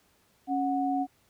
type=tone pair together; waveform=sine; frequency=275.7 / 736 Hz; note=C#4 / F#5; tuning=-9 / -9 cents; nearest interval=octave + perfect fourth; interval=1700 cents; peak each=-28 dBFS; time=0.47-1.07 s; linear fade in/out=50 ms; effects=pink hiss -66 dBFS RMS until 1.29 s + high-pass 60 Hz 12 dB/octave